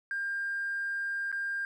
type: tone with dropouts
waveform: triangle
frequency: 1600 Hz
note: G6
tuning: 35 cents sharp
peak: -27 dBFS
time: 0.11-1.65 s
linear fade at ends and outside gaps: 1 ms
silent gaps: 1.317-1.326 s
effects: tanh soft clip ceiling -28 dBFS